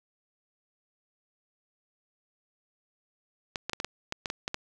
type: clicks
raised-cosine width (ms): 0.2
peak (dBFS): -14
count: 10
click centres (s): 3.558 / 3.696 / 3.733 / 3.801 / 3.846 / 4.124 / 4.258 / 4.301 / 4.479 / 4.544
effects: none